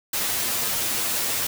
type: noise with comb filter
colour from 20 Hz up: white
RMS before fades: -25 dBFS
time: 0.13-1.47 s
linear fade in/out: 5 ms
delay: 8.7 ms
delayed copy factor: +0.85
effects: none